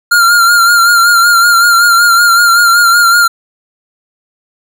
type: tone with vibrato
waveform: square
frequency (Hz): 1396.9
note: F6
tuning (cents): 0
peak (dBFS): -5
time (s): 0.11-3.28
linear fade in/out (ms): 10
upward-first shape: sine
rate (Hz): 5.3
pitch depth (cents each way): 41
effects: none